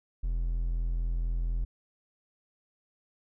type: tone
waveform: triangle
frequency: 42.11 Hz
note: E1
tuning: 38 cents sharp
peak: -25 dBFS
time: 0.23-1.65 s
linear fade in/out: 10 ms
effects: none